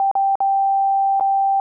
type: tone with dropouts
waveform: sine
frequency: 784 Hz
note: G5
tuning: in tune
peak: -14 dBFS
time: 0-1.6 s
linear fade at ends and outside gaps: 1 ms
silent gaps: 0.114-0.153 / 0.355-0.404 / 1.198-1.208 s
effects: none